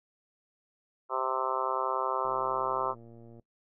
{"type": "harmonic tone", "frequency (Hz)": 130.81, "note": "C3", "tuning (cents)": 0, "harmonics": [3, 4, 5, 6, 7, 8, 9, 10], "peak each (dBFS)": [-38, -37, -37, -39, -35, -34, -36, -36], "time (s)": [1.09, 2.95], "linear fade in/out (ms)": 50}
{"type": "click train", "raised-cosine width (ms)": 2, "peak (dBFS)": -39, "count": 134, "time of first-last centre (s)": [2.25, 3.397], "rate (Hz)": 116}
{"effects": ["noise-tail reverb RT60 0.1 s tail -19 dB re dry"]}